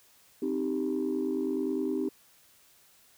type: chord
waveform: sine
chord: C minor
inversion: none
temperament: equal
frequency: 261.6 / 311.1 / 392 Hz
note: C4 / Eb4 / G4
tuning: 0 / 0 / 0 cents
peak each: -31 dBFS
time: 0.42-2.09 s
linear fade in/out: 5 ms
effects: tanh soft clip ceiling -21 dBFS + white hiss -61 dBFS RMS until 3.17 s